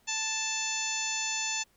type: harmonic tone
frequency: 880 Hz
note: A5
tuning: in tune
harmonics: 1 / 2 / 3 / 4 / 5 / 6 / 7 / 8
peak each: -40 / -41 / -35 / -39 / -40 / -41 / -36 / -36 dBFS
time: 0.07-1.64 s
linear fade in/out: 20 ms
effects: pink hiss -67 dBFS RMS until 1.76 s